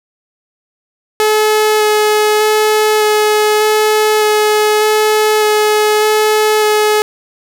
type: tone with vibrato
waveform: sawtooth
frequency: 426.9 Hz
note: G#4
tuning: 48 cents sharp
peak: -5 dBFS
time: 1.2-7.02 s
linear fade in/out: 0 ms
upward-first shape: square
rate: 0.83 Hz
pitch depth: 8 cents each way
effects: none